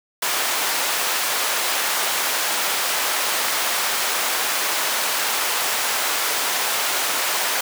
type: high-pass noise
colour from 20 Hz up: pink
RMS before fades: -22 dBFS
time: 0.22-7.61 s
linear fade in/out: 5 ms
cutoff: 760 Hz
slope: 12 dB/octave
effects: none